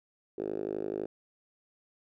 5% pulse tone with band-pass filter, 51.91 Hz, G#1, in tune, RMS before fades -35 dBFS, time 0.38-1.06 s, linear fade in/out 5 ms, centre 390 Hz, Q 4, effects none

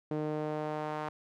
sawtooth tone with band-pass filter sweep, 152.5 Hz, D#3, 34 cents flat, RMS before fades -35 dBFS, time 0.11-1.09 s, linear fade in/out 2 ms, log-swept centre 390 to 970 Hz, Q 1.4, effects none

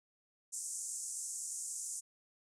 pink band-pass noise, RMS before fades -42 dBFS, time 0.52-2.01 s, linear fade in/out 20 ms, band 6500 to 9500 Hz, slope 48 dB/octave, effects none

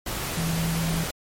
sine tone in noise, 164.8 Hz, E3, in tune, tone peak -24 dBFS, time 0.37-1.04 s, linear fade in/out 5 ms, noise pink, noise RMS -30 dBFS, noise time 0.06-1.11 s, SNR +3 dB, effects MP3 64 kbps

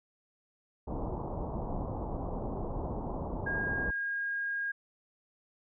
pink low-pass noise, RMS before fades -36 dBFS, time 0.87-3.91 s, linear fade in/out 10 ms, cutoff 1000 Hz, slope 48 dB/octave
sine tone, 1627 Hz, G#6, 36 cents flat, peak -31 dBFS, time 3.46-4.72 s, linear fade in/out 10 ms
effects none

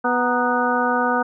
harmonic tone with a mistuned harmonic, 246.9 Hz, B3, in tune, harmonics 1 / 2 / 3 / 4 / 5 / 6, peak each -24 / -24 / -24 / -24 / -24 / -24 dBFS, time 0.04-1.23 s, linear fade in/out 10 ms, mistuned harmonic 4, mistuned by -89 cents, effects none

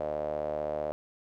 sawtooth tone with band-pass filter, 75.6 Hz, D#2, 49 cents flat, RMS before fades -33 dBFS, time 0-0.92 s, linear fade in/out 0 ms, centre 600 Hz, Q 7.1, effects none

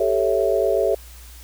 sine chord, A dominant seventh, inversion third, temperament equal, 392 / 440 / 554.4 / 659.3 Hz, G4 / A4 / C#5 / E5, 0 / 0 / 0 / 0 cents, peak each -22 dBFS, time 0-0.95 s, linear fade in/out 5 ms, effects added 60 Hz sine -40 dBFS peak until 1.43 s + white hiss -46 dBFS RMS until 1.43 s

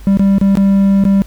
triangle tone with dropouts, 196.6 Hz, G3, 5 cents sharp, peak -5 dBFS, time 0.07-1.22 s, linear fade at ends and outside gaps 0 ms, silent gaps 0.172-0.195 / 0.383-0.413 / 0.554-0.572 / 1.039-1.052 s, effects added 50 Hz sine -30 dBFS peak until 1.26 s + pink hiss -44 dBFS RMS until 1.26 s

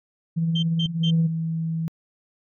sine tone with tremolo, 164.81 Hz, E3, in tune, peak -18 dBFS, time 0.36-1.28 s, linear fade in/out 20 ms, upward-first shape sine, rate 17 Hz, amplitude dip 30%
sine tone bursts, 3136 Hz, G7, in tune, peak -24 dBFS, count 3, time 0.55-1.11 s, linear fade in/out 10 ms, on 80 ms, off 160 ms
sine tone, 162.9 Hz, E3, 20 cents flat, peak -23 dBFS, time 0.86-1.88 s, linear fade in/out 0 ms
effects tanh soft clip ceiling -13 dBFS

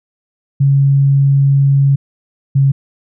sine tone pair in turn, 138.59 / 137.24 Hz, C#3 / C#3, 0 / -17 cents, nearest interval unison, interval 17 cents, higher first, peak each -7 dBFS, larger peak neither, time 0.6-1.96 / 2.55-2.72 s, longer first, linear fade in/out 10 ms, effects none

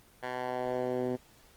10% pulse tone with band-pass filter sweep, 125.8 Hz, B2, 32 cents sharp, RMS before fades -33 dBFS, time 0.22-1.17 s, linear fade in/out 20 ms, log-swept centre 1300 to 300 Hz, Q 1.3, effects pink hiss -60 dBFS RMS until 1.56 s + Opus 24 kbps

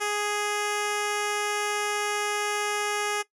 10% pulse tone with low-pass filter, 415.3 Hz, G#4, in tune, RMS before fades -28 dBFS, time 0-3.23 s, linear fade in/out 20 ms, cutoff 10000 Hz, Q 1.4, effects noise-tail reverb RT60 0.1 s tail -18 dB re dry

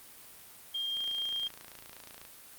sine tone, 3207 Hz, G7, 39 cents sharp, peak -31 dBFS, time 0.74-1.48 s, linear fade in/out 10 ms
click train, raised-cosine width 0.2 ms, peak -30 dBFS, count 37, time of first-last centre 0.97-2.251 s, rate 28.1 Hz
effects white hiss -52 dBFS RMS until 2.58 s + Opus 32 kbps

